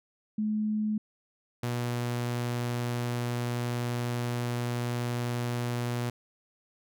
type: tone pair in turn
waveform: sine / sawtooth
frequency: 213.6 / 120.78 Hz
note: G#3 / B2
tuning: +49 / -38 cents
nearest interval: minor seventh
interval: 987 cents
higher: first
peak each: -26 / -25 dBFS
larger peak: second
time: 0.38-0.98 / 1.63-6.1 s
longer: second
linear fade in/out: 5 ms
effects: none